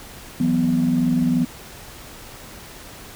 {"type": "chord", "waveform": "sine", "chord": "E suspended second", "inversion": "none", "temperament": "just", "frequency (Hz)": [164.81, 185.42, 247.2], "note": ["E3", "F#3", "B3"], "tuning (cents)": [0, 4, 2], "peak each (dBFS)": [-22, -23, -17], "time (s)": [0.4, 1.45], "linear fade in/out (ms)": 5, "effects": ["tanh soft clip ceiling -9 dBFS", "pink hiss -40 dBFS RMS until 3.15 s"]}